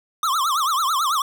square tone with vibrato, 1184 Hz, D6, 14 cents sharp, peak -19 dBFS, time 0.23-1.22 s, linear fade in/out 2 ms, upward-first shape triangle, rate 9.1 Hz, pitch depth 270 cents each way, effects none

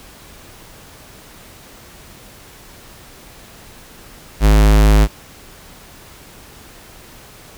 square tone, 52.3 Hz, G#1, 13 cents sharp, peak -8 dBFS, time 4.4-5.08 s, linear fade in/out 50 ms, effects pink hiss -41 dBFS RMS until 7.57 s

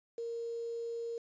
sine tone with quantisation, 465 Hz, A#4, 4 cents flat, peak -36 dBFS, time 0.18-1.18 s, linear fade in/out 2 ms, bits 9, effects resampled to 16000 Hz

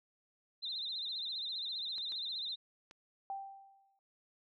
sine tone with vibrato, 3858 Hz, B7, 41 cents flat, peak -37 dBFS, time 0.62-2.56 s, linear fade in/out 20 ms, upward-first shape sine, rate 15 Hz, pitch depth 130 cents each way
clicks, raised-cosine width 0.2 ms, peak -36 dBFS, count 3, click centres 1.982 / 2.121 / 2.911 s
sine tone with exponential decay, 784 Hz, G5, in tune, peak -36 dBFS, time 3.3-3.99 s, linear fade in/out 1 ms, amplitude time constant 150 ms
effects none

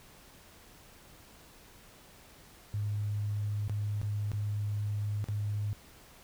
sine tone with dropouts, 103.83 Hz, G#2, in tune, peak -30 dBFS, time 2.74-5.73 s, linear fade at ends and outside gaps 0 ms, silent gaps 3.679-3.696 / 4.015-4.031 / 4.317-4.334 / 5.242-5.286 s, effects pink hiss -56 dBFS RMS until 6.23 s

